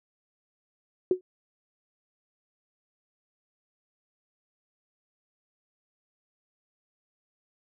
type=tone with exponential decay; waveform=sine; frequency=367.5 Hz; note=F#4; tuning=12 cents flat; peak=-15 dBFS; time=1.11-1.21 s; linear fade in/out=2 ms; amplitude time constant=20 ms; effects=none